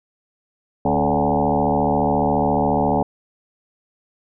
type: tone with frequency modulation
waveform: sine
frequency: 501 Hz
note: B4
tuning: 25 cents sharp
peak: -15 dBFS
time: 0.85-3.03 s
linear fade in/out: 5 ms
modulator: 74.4 Hz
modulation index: 5
effects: none